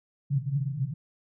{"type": "band-pass noise", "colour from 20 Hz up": "pink", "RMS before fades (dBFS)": -29, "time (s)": [0.3, 0.94], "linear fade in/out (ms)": 10, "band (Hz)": [130, 150], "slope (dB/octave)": 96, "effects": []}